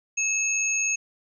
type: tone pair together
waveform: sine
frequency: 2601 / 6549 Hz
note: E7 / G#8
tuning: -24 / -25 cents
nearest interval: octave + major third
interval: 1599 cents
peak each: -25 dBFS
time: 0.17-0.96 s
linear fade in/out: 10 ms
effects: none